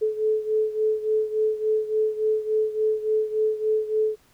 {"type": "beating tone pair", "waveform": "sine", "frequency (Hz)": [432, 435.5], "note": ["A4", "A4"], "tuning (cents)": [-32, -18], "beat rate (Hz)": 3.5, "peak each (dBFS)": [-22, -26], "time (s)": [0.01, 4.16], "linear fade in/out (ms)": 20, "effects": ["pink hiss -60 dBFS RMS until 4.33 s"]}